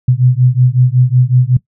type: beating tone pair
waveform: sine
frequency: 123.47 / 128.87 Hz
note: B2 / C3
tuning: 0 / -26 cents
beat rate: 5.4 Hz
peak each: -10 dBFS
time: 0.08-1.57 s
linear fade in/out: 5 ms
effects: noise-tail reverb RT60 0.1 s tail -19 dB re dry